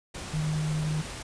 sine tone in noise, 154.1 Hz, D#3, 16 cents flat, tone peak -26 dBFS, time 0.33-1.02 s, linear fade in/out 10 ms, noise pink, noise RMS -38 dBFS, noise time 0.14-1.23 s, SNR +9 dB, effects resampled to 22050 Hz

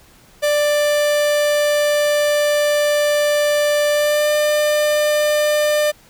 45% pulse tone with pitch glide, 590 to 598.6 Hz, D5 to D5, +8 to +33 cents, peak -14 dBFS, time 0.42-5.92 s, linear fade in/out 20 ms, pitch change +25 cents, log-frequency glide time 3.91-4.33 s, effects pink hiss -49 dBFS RMS until 6.09 s

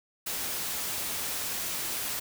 white noise, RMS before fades -33 dBFS, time 0.26-2.2 s, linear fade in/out 10 ms, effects none

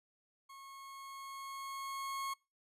40% pulse tone with level ramp, 1091 Hz, C#6, 28 cents flat, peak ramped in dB -51 to -36 dBFS, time 0.49-2.34 s, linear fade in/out 10 ms, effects noise-tail reverb RT60 0.3 s tail -26 dB re dry + resampled to 32000 Hz

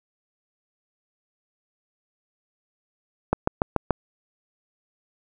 click train, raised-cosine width 1 ms, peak -5 dBFS, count 5, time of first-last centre 3.33-3.907 s, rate 6.93 Hz, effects none

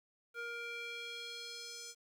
square tone with band-pass filter sweep, 470 Hz, A#4, 14 cents sharp, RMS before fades -45 dBFS, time 0.34-1.95 s, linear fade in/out 50 ms, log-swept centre 1600 to 6500 Hz, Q 2.1, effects 11-bit

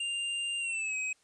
square tone with pitch glide, 2794 to 2533 Hz, F7 to D#7, 0 to +30 cents, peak -32 dBFS, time 0-1.13 s, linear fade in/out 5 ms, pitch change -170 cents, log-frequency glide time 0.59-0.96 s, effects white hiss -68 dBFS RMS until 1.23 s + resampled to 22050 Hz

